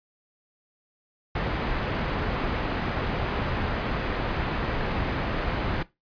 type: low-pass noise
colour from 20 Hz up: pink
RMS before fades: -28 dBFS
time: 1.35-5.83 s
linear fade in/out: 5 ms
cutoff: 2300 Hz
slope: 12 dB/octave
effects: noise-tail reverb RT60 0.2 s tail -18 dB re dry + resampled to 11025 Hz